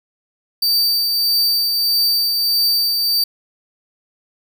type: tone with tremolo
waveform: 45% pulse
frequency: 4630 Hz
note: D8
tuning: 25 cents flat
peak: -12 dBFS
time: 0.62-3.24 s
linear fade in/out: 5 ms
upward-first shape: triangle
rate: 1.6 Hz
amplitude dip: 35%
effects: none